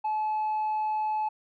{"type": "tone with tanh clipping", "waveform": "triangle", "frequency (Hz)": 860, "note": "A5", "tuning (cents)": -40, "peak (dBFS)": -26, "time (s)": [0.04, 1.29], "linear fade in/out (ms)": 10, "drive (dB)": 6, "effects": []}